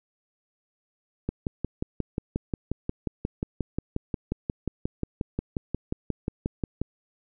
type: click train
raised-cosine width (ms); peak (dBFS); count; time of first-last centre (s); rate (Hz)
3; -14; 32; 1.29-6.816; 5.61
effects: none